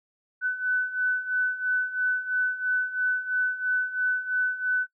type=beating tone pair; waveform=sine; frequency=1500 / 1503 Hz; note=F#6 / F#6; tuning=+23 / +27 cents; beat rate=3 Hz; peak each=-29 / -25 dBFS; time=0.41-4.87 s; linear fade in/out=50 ms; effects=noise-tail reverb RT60 0.1 s tail -24 dB re dry